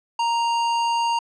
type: tone with hard clipping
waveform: triangle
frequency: 932.3 Hz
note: A#5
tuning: in tune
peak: -21 dBFS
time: 0.19-1.19 s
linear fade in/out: 5 ms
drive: 18 dB
effects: low-pass 8000 Hz 12 dB/octave